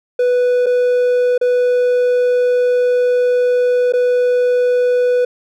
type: tone with dropouts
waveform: triangle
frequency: 494 Hz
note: B4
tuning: in tune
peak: -9 dBFS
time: 0.19-5.25 s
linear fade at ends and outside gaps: 5 ms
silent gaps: 0.661-0.665 / 1.379-1.412 / 3.924-3.935 s
effects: none